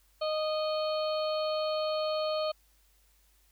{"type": "harmonic tone with a mistuned harmonic", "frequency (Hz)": 619, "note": "D#5", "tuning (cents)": -9, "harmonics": [1, 2, 4, 5, 6, 7], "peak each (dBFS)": [-29, -37, -46, -43, -50, -40], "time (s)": [0.21, 2.52], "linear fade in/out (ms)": 10, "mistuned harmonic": 6, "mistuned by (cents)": 33, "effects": ["added 50 Hz sine -65 dBFS peak until 3.51 s", "white hiss -68 dBFS RMS until 3.51 s"]}